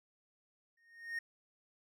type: tone with exponential growth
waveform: triangle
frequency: 1850 Hz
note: A#6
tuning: 14 cents flat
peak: -32 dBFS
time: 0.77-1.19 s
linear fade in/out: 5 ms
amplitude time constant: 91 ms
effects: none